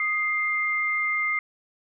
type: tone pair together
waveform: sine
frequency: 1242 / 2102 Hz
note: D#6 / C7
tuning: -3 / +7 cents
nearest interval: major sixth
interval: 910 cents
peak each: -30 / -23 dBFS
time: 0-1.39 s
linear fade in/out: 2 ms
effects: none